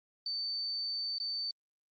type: tone with dropouts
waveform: sine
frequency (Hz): 4555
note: C#8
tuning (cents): +46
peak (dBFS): -33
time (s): 0.26-1.51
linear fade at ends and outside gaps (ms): 2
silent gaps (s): 1.184-1.2
effects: Opus 24 kbps

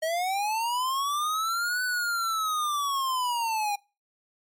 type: linear two-way sweep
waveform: square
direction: up then down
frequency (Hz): 625 to 1504 to 805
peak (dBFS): -26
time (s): 0.02-3.76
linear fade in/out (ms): 10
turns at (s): 1.83
effects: noise-tail reverb RT60 0.3 s tail -24 dB re dry + MP3 64 kbps

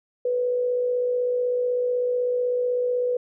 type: tone with amplitude modulation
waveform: sine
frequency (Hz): 493.9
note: B4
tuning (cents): 0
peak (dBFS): -19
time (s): 0.25-3.17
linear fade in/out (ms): 5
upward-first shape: sine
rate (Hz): 56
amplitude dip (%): 35
effects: none

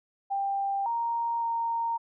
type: tone with pitch steps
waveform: sine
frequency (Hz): 791 / 932 / 925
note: G5 / A#5 / A#5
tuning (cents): +15 / -1 / -14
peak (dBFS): -26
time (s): 0.3-1.98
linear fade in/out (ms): 20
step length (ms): 560
effects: none

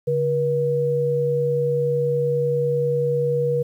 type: tone pair together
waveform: sine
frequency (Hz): 143.1 / 481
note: D3 / B4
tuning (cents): -45 / -46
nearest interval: octave + major sixth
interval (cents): 2099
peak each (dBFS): -24 / -19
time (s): 0.07-3.63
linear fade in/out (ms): 10
effects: 9-bit

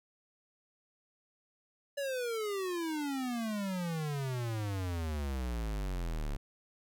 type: exponential sweep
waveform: square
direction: down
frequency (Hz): 575 to 34.56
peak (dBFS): -34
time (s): 1.97-6.37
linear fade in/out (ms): 10
effects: none

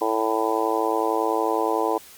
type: harmonic tone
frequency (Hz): 110.8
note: A2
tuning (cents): +13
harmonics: 3 / 4 / 5 / 6 / 7 / 8 / 9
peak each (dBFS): -27 / -25 / -29 / -31 / -27 / -29 / -27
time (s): 0.01-1.98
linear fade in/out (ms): 5
effects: white hiss -46 dBFS RMS until 2.17 s + MP3 96 kbps

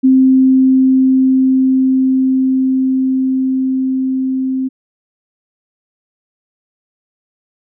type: tone with level ramp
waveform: sine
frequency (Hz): 261.9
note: C4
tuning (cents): +2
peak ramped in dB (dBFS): -5 to -14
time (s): 0.03-4.69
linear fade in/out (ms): 20
effects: none

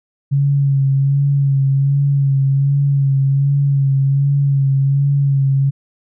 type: tone with vibrato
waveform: sine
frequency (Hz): 138.59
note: C#3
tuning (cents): 0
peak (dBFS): -11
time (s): 0.31-5.71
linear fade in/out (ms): 20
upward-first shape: sine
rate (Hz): 1.3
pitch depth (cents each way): 30
effects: none

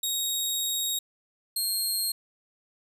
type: tone pair in turn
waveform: 15% pulse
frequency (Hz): 3765 / 4226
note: A#7 / C8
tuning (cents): +16 / +16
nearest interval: major second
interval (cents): 200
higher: second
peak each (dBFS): -19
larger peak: neither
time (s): 0.03-0.99 / 1.56-2.12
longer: first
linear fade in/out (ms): 5
effects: resampled to 32000 Hz + 10-bit

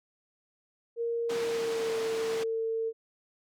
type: tone with pitch glide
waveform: sine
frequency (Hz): 466.2 to 450.3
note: A#4 to A4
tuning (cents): 0 to +40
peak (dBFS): -28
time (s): 0.96-2.93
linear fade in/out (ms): 50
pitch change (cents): -60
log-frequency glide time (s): 1.36-1.97
type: band-pass noise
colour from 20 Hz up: pink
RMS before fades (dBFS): -40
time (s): 1.29-2.44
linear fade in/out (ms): 10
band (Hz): 250 to 6500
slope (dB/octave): 12
effects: none

